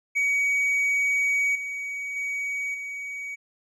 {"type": "tone with level steps", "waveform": "triangle", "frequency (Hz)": 2259, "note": "C#7", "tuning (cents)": 32, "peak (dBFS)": [-19, -28, -25, -30], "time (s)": [0.15, 3.36], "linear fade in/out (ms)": 20, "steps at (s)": [1.55, 2.16, 2.74], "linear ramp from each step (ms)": 5, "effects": ["resampled to 24000 Hz"]}